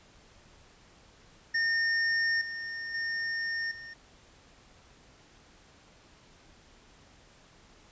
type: tone with level steps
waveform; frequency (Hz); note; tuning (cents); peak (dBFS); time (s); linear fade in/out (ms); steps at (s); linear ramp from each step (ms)
square; 1826; A#6; -36; -26 / -36 / -31 / -43; 1.54-3.94; 10; 2.41 / 2.94 / 3.71; 5
effects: pink hiss -58 dBFS RMS until 7.91 s + resampled to 16000 Hz